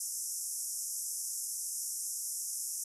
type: band-pass noise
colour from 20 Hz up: white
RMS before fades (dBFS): -38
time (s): 0-2.84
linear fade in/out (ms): 5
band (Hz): 5400 to 12000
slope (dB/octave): 96
effects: none